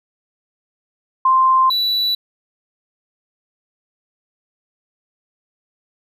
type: tone pair in turn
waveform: sine / triangle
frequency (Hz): 1046 / 3949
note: C6 / B7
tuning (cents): -1 / -1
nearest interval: octave + major seventh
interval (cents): 2300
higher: second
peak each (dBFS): -10 / -14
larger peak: first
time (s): 1.25-1.7 / 1.7-2.15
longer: neither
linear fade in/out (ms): 5
effects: none